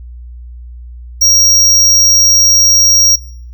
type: tone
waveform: square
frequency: 5640 Hz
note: F8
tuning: 16 cents sharp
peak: -6 dBFS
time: 1.21-3.16 s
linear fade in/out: 10 ms
effects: noise-tail reverb RT60 0.6 s tail -18 dB re dry + added 60 Hz sine -27 dBFS peak until 3.53 s